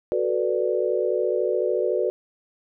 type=chord; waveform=sine; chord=B minor seventh; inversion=second; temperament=equal; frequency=370 / 440 / 493.9 / 587.3 Hz; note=F#4 / A4 / B4 / D5; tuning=0 / 0 / 0 / 0 cents; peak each=-25 / -27 / -25 / -27 dBFS; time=0.12-2.1 s; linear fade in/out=0 ms; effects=none